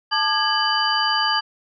sine tone cluster, 873 / 1200 / 1654 / 2993 / 4729 Hz, A5 / D6 / G#6 / F#7 / D8, -14 / +37 / -8 / +19 / +11 cents, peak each -24 dBFS, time 0.11-1.41 s, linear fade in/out 20 ms, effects none

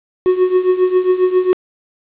triangle tone with tremolo, 367.5 Hz, F#4, 12 cents flat, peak -5 dBFS, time 0.26-1.53 s, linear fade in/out 0 ms, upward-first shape triangle, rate 7.4 Hz, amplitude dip 85%, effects resampled to 8000 Hz + 7-bit

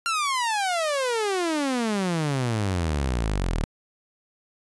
sawtooth exponential sweep, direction down, 1396.9 to 36.76 Hz, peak -19 dBFS, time 0.06-3.64 s, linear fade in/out 0 ms, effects resampled to 24000 Hz

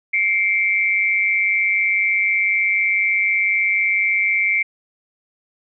sine tone pair together, 2119 / 2315 Hz, C7 / D7, +21 / -25 cents, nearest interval major second, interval 154 cents, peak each -18 dBFS, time 0.13-4.63 s, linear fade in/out 10 ms, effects none

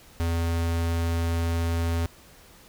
square tone, 83.8 Hz, E2, 29 cents sharp, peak -24 dBFS, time 0.2-2.06 s, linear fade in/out 0 ms, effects pink hiss -52 dBFS RMS until 2.68 s

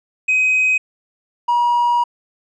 triangle tone pair in turn, 2520 / 958.5 Hz, D#7 / A#5, +21 / +48 cents, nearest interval octave + perfect fourth, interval 1673 cents, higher first, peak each -10 / -10 dBFS, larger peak neither, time 0.28-0.78 / 1.48-2.04 s, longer second, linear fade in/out 10 ms, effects tanh soft clip ceiling -8 dBFS + resampled to 22050 Hz

